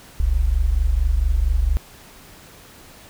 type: tone pair together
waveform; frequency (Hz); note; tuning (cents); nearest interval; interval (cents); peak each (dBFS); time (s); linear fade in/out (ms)
sine; 41.42 / 65.8; E1 / C2; +9 / +10; minor sixth; 801; -18; 0.2-1.77; 0
effects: pink hiss -45 dBFS RMS until 3.09 s